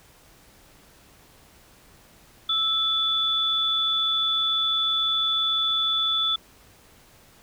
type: tone pair together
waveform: sine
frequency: 1318.5 / 3466 Hz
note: E6 / A7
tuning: 0 / -27 cents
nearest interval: octave + perfect fourth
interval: 1673 cents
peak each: -30 / -21 dBFS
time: 2.49-6.36 s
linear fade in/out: 5 ms
effects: pink hiss -54 dBFS RMS until 7.42 s